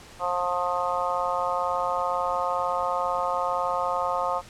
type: harmonic tone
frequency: 177.9 Hz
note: F3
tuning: 32 cents sharp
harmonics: 3 / 4 / 5 / 6 / 7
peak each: -30 / -30 / -30 / -30 / -30 dBFS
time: 0.19-4.42 s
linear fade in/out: 50 ms
effects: pink hiss -47 dBFS RMS until 4.49 s + low-pass 9000 Hz 12 dB/octave